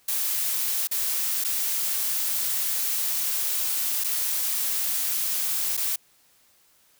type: noise with dropouts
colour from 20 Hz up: blue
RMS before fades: -26 dBFS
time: 0.08-5.96 s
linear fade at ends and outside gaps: 5 ms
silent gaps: 0.873-0.912 / 1.44-1.446 / 4.039-4.043 / 5.769-5.774 s
effects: white hiss -61 dBFS RMS until 6.99 s